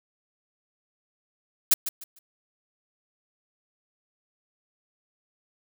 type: noise with echo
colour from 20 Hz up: blue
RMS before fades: -17 dBFS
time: 1.71-1.74 s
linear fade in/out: 5 ms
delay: 150 ms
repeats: 3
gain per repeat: -12 dB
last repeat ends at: 2.19 s
effects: none